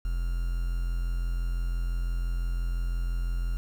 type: tone with quantisation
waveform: triangle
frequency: 42.94 Hz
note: F1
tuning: 29 cents flat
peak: -24 dBFS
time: 0.05-3.57 s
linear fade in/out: 0 ms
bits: 8
effects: none